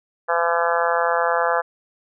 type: harmonic tone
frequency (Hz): 169.6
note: E3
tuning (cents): +50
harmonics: 3 / 4 / 5 / 6 / 7 / 8 / 9 / 10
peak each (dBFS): -23 / -24 / -25 / -26 / -26 / -27 / -28 / -28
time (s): 0.28-1.62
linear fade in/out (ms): 20
effects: none